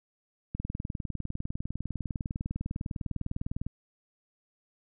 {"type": "click train", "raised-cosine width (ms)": 5, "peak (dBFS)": -21, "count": 63, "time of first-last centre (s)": [0.55, 3.666], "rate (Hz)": 19.9, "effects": []}